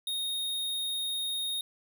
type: tone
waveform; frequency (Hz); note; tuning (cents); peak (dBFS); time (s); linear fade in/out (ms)
square; 3715; A#7; -7; -31; 0.07-1.61; 2
effects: none